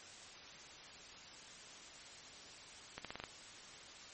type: accelerating click train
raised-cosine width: 0.3 ms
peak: -27 dBFS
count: 6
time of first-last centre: 2.98-3.239 s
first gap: 67 ms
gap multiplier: 0.87
effects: white hiss -54 dBFS RMS until 4.13 s + MP3 32 kbps